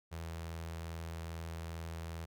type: tone with notch filter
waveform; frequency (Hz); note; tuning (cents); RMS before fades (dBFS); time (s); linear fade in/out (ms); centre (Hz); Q
sawtooth; 82.41; E2; 0; -43; 0.11-2.26; 20; 270; 1.7
effects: none